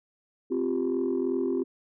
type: chord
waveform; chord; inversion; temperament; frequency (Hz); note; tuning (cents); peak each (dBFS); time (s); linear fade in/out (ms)
sine; C suspended fourth; none; equal; 261.6 / 349.2 / 392; C4 / F4 / G4; 0 / 0 / 0; -28; 0.5-1.64; 20
effects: tanh soft clip ceiling -19 dBFS